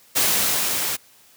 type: noise with level ramp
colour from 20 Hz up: white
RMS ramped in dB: -18 to -25 dBFS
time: 0.15-0.97 s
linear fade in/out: 20 ms
effects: white hiss -53 dBFS RMS until 1.36 s + high-pass 80 Hz 12 dB/octave